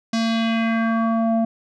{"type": "tone with low-pass filter sweep", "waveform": "square", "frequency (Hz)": 226.8, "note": "A#3", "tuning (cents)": -47, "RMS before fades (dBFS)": -20, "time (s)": [0.13, 1.45], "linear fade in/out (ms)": 5, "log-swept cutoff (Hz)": [5500, 590], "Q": 2.4, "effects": []}